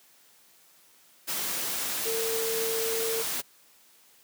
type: tone in noise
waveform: sine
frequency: 452.1 Hz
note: A4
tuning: 47 cents sharp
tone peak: -29 dBFS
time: 2.05-3.23 s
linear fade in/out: 20 ms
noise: white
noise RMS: -31 dBFS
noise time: 1.27-3.42 s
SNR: -1 dB
effects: white hiss -59 dBFS RMS until 4.23 s + high-pass 150 Hz 12 dB/octave